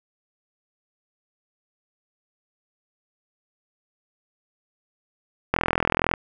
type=click train; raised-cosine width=0.5 ms; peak=-4 dBFS; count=26; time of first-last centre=5.54-6.138 s; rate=41.8 Hz; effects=none